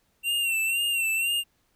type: tone with vibrato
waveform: square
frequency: 2734 Hz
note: F7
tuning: 37 cents flat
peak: -24 dBFS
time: 0.23-1.44 s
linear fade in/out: 50 ms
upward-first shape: sine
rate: 2 Hz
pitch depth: 61 cents each way
effects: pink hiss -69 dBFS RMS until 1.75 s